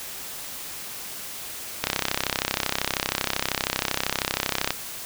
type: click train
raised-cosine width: 0.2 ms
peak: -4 dBFS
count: 95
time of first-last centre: 1.84-4.706 s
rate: 32.8 Hz
effects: white hiss -36 dBFS RMS until 5.05 s